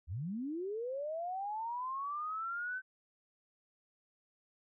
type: linear sweep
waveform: sine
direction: up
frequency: 67.9 to 1540 Hz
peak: -36 dBFS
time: 0.07-2.82 s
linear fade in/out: 50 ms
effects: none